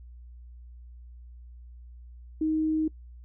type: tone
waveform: sine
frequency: 313.4 Hz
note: D#4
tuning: 13 cents sharp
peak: -23 dBFS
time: 2.41-2.88 s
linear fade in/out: 5 ms
effects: noise-tail reverb RT60 0.1 s tail -23 dB re dry + added 60 Hz sine -44 dBFS peak until 3.24 s